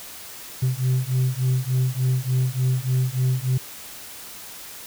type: beating tone pair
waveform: sine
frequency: 126.9 / 130.3 Hz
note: B2 / C3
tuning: +47 / -7 cents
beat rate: 3.4 Hz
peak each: -20 dBFS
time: 0.62-3.58 s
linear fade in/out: 10 ms
effects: tanh soft clip ceiling -16 dBFS + white hiss -39 dBFS RMS until 4.86 s